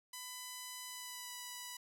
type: tone with pitch glide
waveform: 5% pulse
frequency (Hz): 1000 to 985.1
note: B5 to B5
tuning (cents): +21 to -5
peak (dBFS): -33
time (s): 0.13-1.77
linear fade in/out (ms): 5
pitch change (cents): -26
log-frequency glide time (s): 0.88-1.33
effects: none